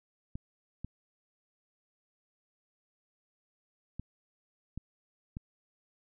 clicks, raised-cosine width 5 ms, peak -26 dBFS, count 5, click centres 0.355 / 0.846 / 3.996 / 4.776 / 5.369 s, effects none

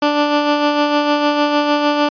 15% pulse tone with tremolo, 293.7 Hz, D4, in tune, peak -5 dBFS, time 0.02-2.09 s, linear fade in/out 5 ms, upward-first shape sine, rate 6.6 Hz, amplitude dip 40%, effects resampled to 11025 Hz

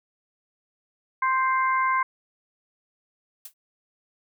harmonic tone, 523.3 Hz, C5, in tune, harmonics 2 / 3 / 4, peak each -21 / -29 / -29 dBFS, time 1.22-2.03 s, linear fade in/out 5 ms
blue noise with exponential decay, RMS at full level -34 dBFS, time 3.45-3.54 s, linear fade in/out 5 ms, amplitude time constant 18 ms
effects none

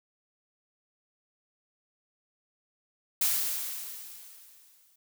blue noise with exponential decay, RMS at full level -25 dBFS, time 3.21-4.96 s, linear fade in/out 5 ms, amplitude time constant 380 ms, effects none

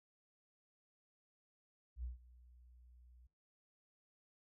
sine tone with ADSR envelope, 61 Hz, B1, 21 cents flat, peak -39 dBFS, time 1.96-3.27 s, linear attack 76 ms, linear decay 140 ms, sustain -21 dB, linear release 6 ms, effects noise-tail reverb RT60 0.8 s tail -26 dB re dry

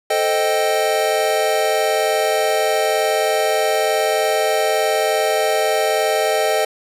square chord, A half-diminished seventh, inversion none, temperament equal, 440 / 523.3 / 622.3 / 784 Hz, A4 / C5 / Eb5 / G5, 0 / 0 / 0 / 0 cents, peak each -22 / -25 / -20 / -22 dBFS, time 0.1-6.65 s, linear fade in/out 5 ms, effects resampled to 32000 Hz

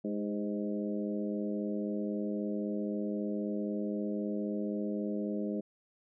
harmonic tone with a mistuned harmonic, 103.83 Hz, G#2, in tune, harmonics 2 / 3 / 4 / 5 / 6, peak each -34 / -38 / -40 / -42 / -44 dBFS, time 0.04-5.61 s, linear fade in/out 10 ms, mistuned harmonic 4, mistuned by -37 cents, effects none

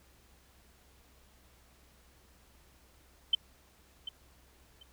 sine tone with echo, 3088 Hz, G7, 27 cents flat, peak -21 dBFS, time 3.33-3.35 s, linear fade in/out 5 ms, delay 740 ms, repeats 2, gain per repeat -14 dB, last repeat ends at 4.83 s, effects added 64 Hz sine -64 dBFS peak until 4.92 s + pink hiss -64 dBFS RMS until 4.92 s

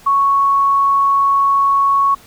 sine tone, 1108.7 Hz, C#6, in tune, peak -10 dBFS, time 0.06-2.15 s, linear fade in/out 10 ms, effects pink hiss -44 dBFS RMS until 2.26 s

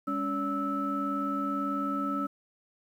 sine tone cluster, 203.2 / 281.5 / 572 / 1310 Hz, G#3 / C#4 / D5 / E6, -38 / +27 / -46 / -11 cents, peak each -36 / -31 / -40 / -31 dBFS, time 0.07-2.27 s, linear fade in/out 10 ms, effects tanh soft clip ceiling -19 dBFS + 10-bit

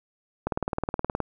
click train, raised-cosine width 1 ms, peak -12 dBFS, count 15, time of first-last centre 0.47-1.203 s, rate 19.1 Hz, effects none

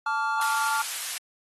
triangle chord, D minor, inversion second, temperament equal with one note detuned, 880 / 1151.8 / 1396.9 Hz, A5 / D6 / F6, 0 / -34 / 0 cents, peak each -26 / -29 / -26 dBFS, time 0.06-0.82 s, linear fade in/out 5 ms
white high-pass noise, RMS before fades -32 dBFS, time 0.41-1.18 s, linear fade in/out 2 ms, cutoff 1100 Hz, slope 12 dB/octave
effects AAC 32 kbps

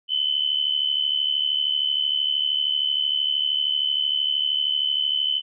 sine tone pair together, 2992 / 3065 Hz, F#7 / G7, +19 / -40 cents, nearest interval unison, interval 41 cents, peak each -23 dBFS, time 0.08-5.42 s, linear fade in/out 50 ms, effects none

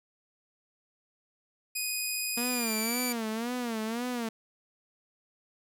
10% pulse tone with pitch glide, 2489 to 2322 Hz, D#7 to D7, 0 to -20 cents, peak -22 dBFS, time 1.75-3.13 s, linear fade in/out 10 ms, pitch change -120 cents, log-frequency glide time 2.45-2.84 s
sawtooth tone with vibrato, 233.1 Hz, A#3, in tune, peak -27 dBFS, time 2.37-4.29 s, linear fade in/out 5 ms, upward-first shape sine, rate 1.9 Hz, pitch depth 120 cents each way
effects none

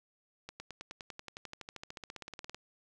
accelerating click train, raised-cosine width 0.2 ms, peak -26 dBFS, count 28, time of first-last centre 0.49-2.546 s, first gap 110 ms, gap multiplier 0.97, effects none

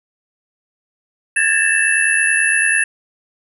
sine tone cluster, 1650 / 1742 / 1811 / 2649 / 10120 Hz, G#6 / A6 / A6 / E7 / D#9, -12 / -18 / +49 / +8 / +28 cents, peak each -19 dBFS, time 1.36-2.84 s, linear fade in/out 5 ms, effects none

